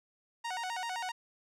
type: tone with vibrato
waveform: sawtooth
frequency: 830.6 Hz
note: G#5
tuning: in tune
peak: -31 dBFS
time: 0.44-1.12 s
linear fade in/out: 10 ms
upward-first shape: square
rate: 7.7 Hz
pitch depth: 200 cents each way
effects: low-pass 8000 Hz 12 dB/octave